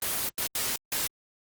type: noise bursts at uneven times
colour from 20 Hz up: white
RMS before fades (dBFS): -29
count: 4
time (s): 0.02-0.29 / 0.38-0.47 / 0.55-0.76 / 0.92-1.07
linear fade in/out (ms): 2
effects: Opus 24 kbps